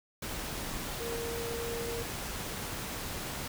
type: tone in noise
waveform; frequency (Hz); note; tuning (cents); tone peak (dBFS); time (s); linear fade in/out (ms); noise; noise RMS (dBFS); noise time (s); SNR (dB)
sine; 466.2; A#4; 0; -36; 1-2.03; 5; pink; -38; 0.22-3.48; -1
effects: none